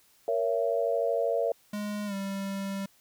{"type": "chord", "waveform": "sine", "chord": "A# diminished", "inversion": "none", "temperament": "just", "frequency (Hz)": [466.2, 559.4, 671.3], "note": ["A#4", "C#5", "E5"], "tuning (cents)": [0, 16, 31], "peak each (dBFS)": -29, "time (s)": [0.28, 1.52], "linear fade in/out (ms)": 2}
{"type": "tone with pitch glide", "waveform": "square", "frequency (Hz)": [207.7, 196.04], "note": ["G#3", "G3"], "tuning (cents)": [0, 0], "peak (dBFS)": -32, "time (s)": [1.73, 2.86], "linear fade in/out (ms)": 5, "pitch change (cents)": -100, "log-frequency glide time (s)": [2.06, 2.14]}
{"effects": ["white hiss -63 dBFS RMS until 3 s"]}